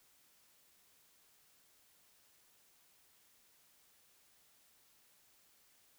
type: silence
effects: white hiss -69 dBFS RMS until 5.98 s